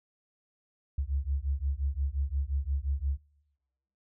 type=beating tone pair; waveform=sine; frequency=66.7 / 72.4 Hz; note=C2 / D2; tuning=+34 / -24 cents; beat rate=5.7 Hz; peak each=-31 dBFS; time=0.98-3.18 s; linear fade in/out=5 ms; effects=noise-tail reverb RT60 1.0 s tail -24 dB re dry